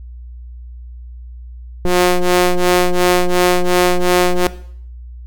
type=ring-modulated tone; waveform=sawtooth; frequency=179.4 Hz; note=F3; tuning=47 cents sharp; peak=-3 dBFS; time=1.85-4.47 s; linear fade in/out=2 ms; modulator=178 Hz; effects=noise-tail reverb RT60 0.6 s tail -17 dB re dry + added 60 Hz sine -30 dBFS peak until 5.26 s